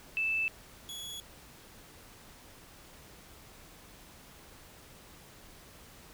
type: tone pair in turn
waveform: sine / sawtooth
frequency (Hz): 2637 / 3368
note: E7 / G#7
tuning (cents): 0 / +24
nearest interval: major third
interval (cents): 424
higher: second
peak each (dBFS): -28 / -37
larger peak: first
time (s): 0.17-0.48 / 0.89-1.2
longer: neither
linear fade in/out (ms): 0
effects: pink hiss -54 dBFS RMS until 6.13 s